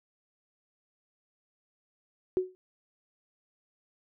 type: tone with exponential decay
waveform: sine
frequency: 370 Hz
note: F#4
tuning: in tune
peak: -20 dBFS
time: 2.37-2.55 s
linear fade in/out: 0 ms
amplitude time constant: 38 ms
effects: none